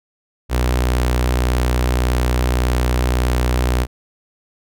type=tone with notch filter; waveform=sawtooth; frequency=61.74 Hz; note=B1; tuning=in tune; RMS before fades=-17 dBFS; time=0.49-3.87 s; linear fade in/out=50 ms; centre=170 Hz; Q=1.8; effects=none